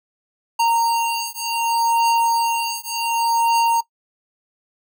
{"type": "beating tone pair", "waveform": "square", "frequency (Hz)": [925, 925.67], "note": ["A#5", "A#5"], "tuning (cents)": [-14, -12], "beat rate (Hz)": 0.67, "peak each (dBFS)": -21, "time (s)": [0.59, 3.81], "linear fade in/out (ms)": 10, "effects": ["noise-tail reverb RT60 0.1 s tail -19 dB re dry"]}